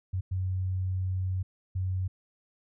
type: tone bursts at uneven times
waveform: sine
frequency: 93.1 Hz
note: F#2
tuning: 11 cents sharp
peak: -27 dBFS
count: 3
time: 0.13-0.21 / 0.31-1.43 / 1.75-2.08 s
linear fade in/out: 10 ms
effects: none